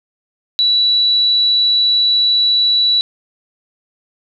sine tone, 3937 Hz, B7, 6 cents flat, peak -10 dBFS, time 0.59-3.01 s, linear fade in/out 0 ms, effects none

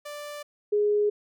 sawtooth / sine tone pair in turn, 588 / 415.8 Hz, D5 / G#4, +2 / +2 cents, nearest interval tritone, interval 600 cents, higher first, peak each -32 / -20 dBFS, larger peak second, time 0.05-0.43 / 0.72-1.1 s, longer neither, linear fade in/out 10 ms, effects none

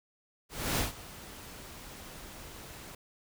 pink noise with ADSR envelope, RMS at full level -29 dBFS, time 0.49-2.95 s, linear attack 290 ms, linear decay 140 ms, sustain -18 dB, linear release 4 ms, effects none

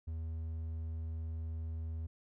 triangle tone, 80.7 Hz, E2, 36 cents flat, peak -35 dBFS, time 0.07-2.07 s, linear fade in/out 10 ms, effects none

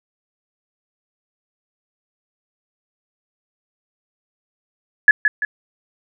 sine tone with echo, 1704 Hz, G#6, 44 cents sharp, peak -4 dBFS, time 5.08-5.11 s, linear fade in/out 2 ms, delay 170 ms, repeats 2, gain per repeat -7 dB, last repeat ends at 5.45 s, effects none

